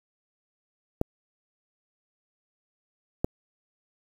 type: clicks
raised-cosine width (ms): 2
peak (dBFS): -10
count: 2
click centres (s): 1.014 / 3.245
effects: 7-bit